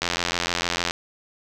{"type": "click train", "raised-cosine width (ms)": 0.2, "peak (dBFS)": -5, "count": 78, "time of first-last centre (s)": [0.02, 0.909], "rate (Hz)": 86.6, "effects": []}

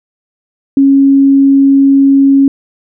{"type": "tone", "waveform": "sine", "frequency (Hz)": 274.7, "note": "C#4", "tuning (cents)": -16, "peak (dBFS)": -3, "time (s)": [0.77, 2.48], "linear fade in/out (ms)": 2, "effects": []}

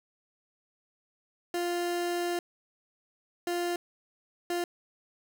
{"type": "tone bursts at uneven times", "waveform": "30% pulse", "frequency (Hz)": 349.2, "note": "F4", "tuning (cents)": 0, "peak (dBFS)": -26, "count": 3, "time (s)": [[1.54, 2.39], [3.47, 3.76], [4.5, 4.64]], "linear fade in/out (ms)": 2, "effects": []}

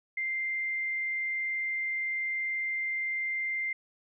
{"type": "tone", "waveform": "sine", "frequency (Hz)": 2093, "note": "C7", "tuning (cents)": 0, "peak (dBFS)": -29, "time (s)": [0.17, 3.73], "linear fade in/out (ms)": 5, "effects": []}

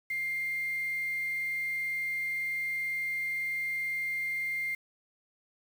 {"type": "tone with quantisation", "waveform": "sine", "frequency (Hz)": 2107, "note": "C7", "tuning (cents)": 12, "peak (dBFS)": -30, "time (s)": [0.1, 4.75], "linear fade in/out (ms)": 5, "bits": 8, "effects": []}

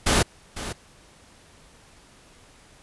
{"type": "noise with echo", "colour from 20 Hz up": "pink", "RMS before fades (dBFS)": -19, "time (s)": [0.06, 0.23], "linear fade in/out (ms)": 10, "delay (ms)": 500, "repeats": 1, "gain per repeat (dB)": -13, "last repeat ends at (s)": 0.73, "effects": ["pink hiss -53 dBFS RMS until 2.82 s", "resampled to 24000 Hz"]}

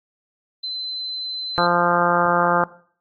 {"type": "tone", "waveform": "sine", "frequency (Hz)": 4056, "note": "B7", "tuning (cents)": 45, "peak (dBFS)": -25, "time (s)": [0.63, 1.67], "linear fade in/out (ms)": 10}
{"type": "harmonic tone", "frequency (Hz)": 174.2, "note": "F3", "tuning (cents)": -4, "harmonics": [1, 2, 3, 4, 5, 6, 7, 8, 9], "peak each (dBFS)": [-26, -27, -23, -24, -22, -26, -22, -25, -28], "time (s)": [1.58, 2.64], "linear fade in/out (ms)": 0}
{"effects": ["noise-tail reverb RT60 0.5 s tail -18 dB re dry", "AAC 64 kbps"]}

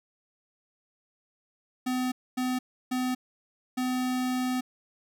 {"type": "tone bursts at uneven times", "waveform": "square", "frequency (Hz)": 253.5, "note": "B3", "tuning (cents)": 45, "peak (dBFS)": -27, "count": 4, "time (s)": [[1.86, 2.12], [2.37, 2.59], [2.91, 3.15], [3.77, 4.61]], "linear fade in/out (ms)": 10, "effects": []}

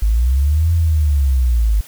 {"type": "linear two-way sweep", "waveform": "sine", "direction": "up then down", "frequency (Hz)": [50.4, 85, 50.4], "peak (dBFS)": -11, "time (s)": [0.02, 1.81], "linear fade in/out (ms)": 5, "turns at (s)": 0.73, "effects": ["white hiss -41 dBFS RMS until 1.87 s"]}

